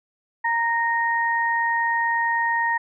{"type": "tone pair together", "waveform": "sine", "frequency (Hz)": [929, 1858], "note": ["A#5", "A#6"], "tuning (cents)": [-6, -6], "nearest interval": "octave", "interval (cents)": 1200, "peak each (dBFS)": [-22, -22], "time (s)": [0.44, 2.78], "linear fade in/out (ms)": 10, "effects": []}